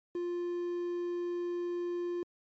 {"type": "tone with quantisation", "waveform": "triangle", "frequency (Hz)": 350, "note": "F4", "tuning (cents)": 4, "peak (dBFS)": -30, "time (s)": [0.15, 2.23], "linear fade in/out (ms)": 2, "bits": 10, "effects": ["MP3 32 kbps"]}